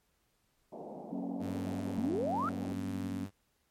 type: band-pass noise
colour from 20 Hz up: white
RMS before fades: -45 dBFS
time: 0.72-2.73 s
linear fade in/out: 5 ms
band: 160 to 790 Hz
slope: 48 dB/octave
type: chord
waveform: sine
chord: F# major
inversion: none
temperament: equal with one note detuned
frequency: 185 / 233.1 / 275.9 Hz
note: F#3 / A#3 / C#4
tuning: 0 / 0 / -8 cents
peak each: -42 / -40 / -38 dBFS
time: 1.11-3.26 s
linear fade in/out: 10 ms
type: tone with tremolo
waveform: sawtooth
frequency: 98 Hz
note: G2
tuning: in tune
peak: -36 dBFS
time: 1.39-3.31 s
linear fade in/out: 50 ms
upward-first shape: sine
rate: 0.81 Hz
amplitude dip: 40%
type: exponential sweep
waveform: sine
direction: up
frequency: 201.9 to 1396.9 Hz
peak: -31 dBFS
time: 1.98-2.49 s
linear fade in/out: 0 ms
effects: pink hiss -75 dBFS RMS until 3.7 s + MP3 64 kbps